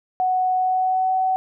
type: tone with pitch glide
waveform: sine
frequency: 741 to 752.6 Hz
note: F#5 to F#5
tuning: +2 to +29 cents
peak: -17 dBFS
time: 0.2-1.36 s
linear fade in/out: 0 ms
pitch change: +27 cents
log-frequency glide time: 0.56-1.15 s
effects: none